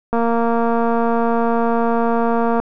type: click train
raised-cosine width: 1 ms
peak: -6 dBFS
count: 574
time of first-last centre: 0.13-2.6 s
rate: 232 Hz
effects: none